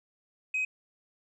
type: tone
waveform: sine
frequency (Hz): 2525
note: D#7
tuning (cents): +25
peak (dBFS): -25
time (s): 0.54-0.65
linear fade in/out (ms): 5
effects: tanh soft clip ceiling -25 dBFS